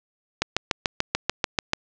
click train, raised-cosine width 0.2 ms, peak -3 dBFS, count 10, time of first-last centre 0.42-1.734 s, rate 6.85 Hz, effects low-pass 7000 Hz 12 dB/octave

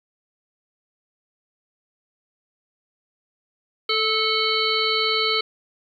harmonic tone with a mistuned harmonic, 440 Hz, A4, in tune, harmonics 1 / 3 / 5 / 7 / 9 / 10, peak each -26 / -26 / -26 / -26 / -26 / -26 dBFS, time 3.89-5.41 s, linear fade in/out 5 ms, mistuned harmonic 3, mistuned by -22 cents, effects 9-bit

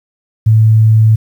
sine tone, 110 Hz, A2, in tune, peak -4 dBFS, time 0.46-1.16 s, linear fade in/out 10 ms, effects 7-bit

